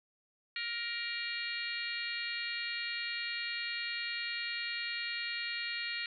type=harmonic tone; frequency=470 Hz; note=A#4; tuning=14 cents sharp; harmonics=3 / 4 / 5 / 6 / 7 / 8 / 9; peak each=-46 / -40 / -41 / -43 / -49 / -47 / -42 dBFS; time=0.56-6.06 s; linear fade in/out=2 ms; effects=none